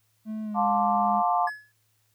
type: tone with pitch glide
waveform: triangle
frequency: 217 to 206.1 Hz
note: A3 to G#3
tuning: -24 to -13 cents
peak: -28 dBFS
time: 0.25-1.23 s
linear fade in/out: 50 ms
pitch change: -89 cents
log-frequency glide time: 0.43-0.58 s
type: chord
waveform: sine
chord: D minor seventh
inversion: first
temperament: equal with one note detuned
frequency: 710.3 / 880 / 1046.5 / 1174.7 Hz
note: F5 / A5 / C6 / D6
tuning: +29 / 0 / 0 / 0 cents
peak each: -24 / -26 / -29 / -29 dBFS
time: 0.54-1.5 s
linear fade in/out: 50 ms
type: tone with exponential decay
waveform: triangle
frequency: 1700 Hz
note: G#6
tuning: 40 cents sharp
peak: -25 dBFS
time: 1.47-1.72 s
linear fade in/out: 5 ms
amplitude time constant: 53 ms
effects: added 108 Hz sine -70 dBFS peak until 2.14 s + white hiss -70 dBFS RMS until 2.14 s